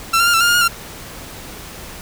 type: tone with pitch steps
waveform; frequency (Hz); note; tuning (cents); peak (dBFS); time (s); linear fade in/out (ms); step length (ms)
sawtooth; 1344 / 1385 / 1407 / 1338 / 1405 / 1414 / 1432 / 1378; E6 / F6 / F6 / E6 / F6 / F6 / F6 / F6; +33 / -15 / +12 / +25 / +10 / +21 / +43 / -24; -8; 0.13-0.682; 10; 69
effects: pink hiss -34 dBFS RMS until 2.01 s